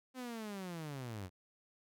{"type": "linear sweep", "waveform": "sawtooth", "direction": "down", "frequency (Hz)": [260.7, 86.2], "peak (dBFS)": -38, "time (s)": [0.14, 1.3], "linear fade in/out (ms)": 50, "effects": []}